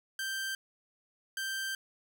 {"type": "tone bursts at uneven times", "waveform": "sawtooth", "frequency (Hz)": 1568, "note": "G6", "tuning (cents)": 0, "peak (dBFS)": -30, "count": 2, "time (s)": [[0.19, 0.55], [1.37, 1.75]], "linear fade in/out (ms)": 2, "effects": []}